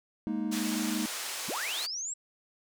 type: chord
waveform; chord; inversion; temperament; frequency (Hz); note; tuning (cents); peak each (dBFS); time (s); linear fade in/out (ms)
triangle; Ab suspended second; none; just; 207.7 / 233.6 / 311.5; Ab3 / Bb3 / Eb4; 0 / +4 / +2; -32; 0.27-1.06; 0
type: band-pass noise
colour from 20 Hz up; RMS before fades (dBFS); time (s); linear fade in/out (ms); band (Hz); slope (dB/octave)
white; -37; 0.51-1.87; 20; 540 to 8600; 12
type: linear sweep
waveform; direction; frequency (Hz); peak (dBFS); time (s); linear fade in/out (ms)
sine; up; 92.5 to 7810; -33; 1.48-2.14; 10
effects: none